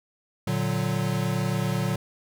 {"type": "chord", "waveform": "square", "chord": "Bb augmented", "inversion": "none", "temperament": "equal", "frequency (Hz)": [116.54, 146.83, 185], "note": ["Bb2", "D3", "F#3"], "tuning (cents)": [0, 0, 0], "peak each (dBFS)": -29, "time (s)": [0.47, 1.96], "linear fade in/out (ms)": 5, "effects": []}